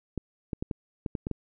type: clicks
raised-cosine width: 3 ms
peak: -18 dBFS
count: 8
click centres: 0.177 / 0.532 / 0.625 / 0.712 / 1.062 / 1.152 / 1.269 / 1.313 s
effects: none